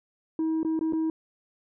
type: tone with dropouts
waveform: sine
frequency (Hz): 319.9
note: D#4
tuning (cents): +48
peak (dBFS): -21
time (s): 0.39-1.1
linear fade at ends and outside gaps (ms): 2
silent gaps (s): 0.631-0.648 / 0.792-0.81 / 0.925-0.933
effects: tanh soft clip ceiling -23 dBFS